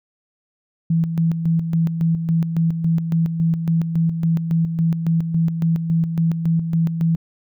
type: tone with tremolo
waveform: sine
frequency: 164.81 Hz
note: E3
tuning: in tune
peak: -14 dBFS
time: 0.9-7.16 s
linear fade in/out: 5 ms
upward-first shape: square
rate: 3.6 Hz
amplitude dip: 55%
effects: none